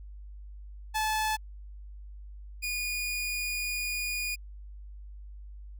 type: tone pair in turn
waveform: sawtooth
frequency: 866 / 2449 Hz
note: A5 / D#7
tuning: -28 / -28 cents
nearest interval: octave + tritone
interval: 1800 cents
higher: second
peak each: -23 / -27 dBFS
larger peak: first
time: 0.94-1.37 / 2.62-4.36 s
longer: second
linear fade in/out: 20 ms
effects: added 50 Hz sine -42 dBFS peak until 5.79 s